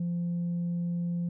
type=tone; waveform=sine; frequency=173 Hz; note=F3; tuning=16 cents flat; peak=-26 dBFS; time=0-1.29 s; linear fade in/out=5 ms; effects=tanh soft clip ceiling -26 dBFS